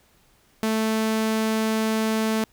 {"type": "tone", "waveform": "sawtooth", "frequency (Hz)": 220, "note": "A3", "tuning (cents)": 0, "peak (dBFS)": -17, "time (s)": [0.63, 2.44], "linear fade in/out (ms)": 0, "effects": ["pink hiss -60 dBFS RMS until 2.52 s"]}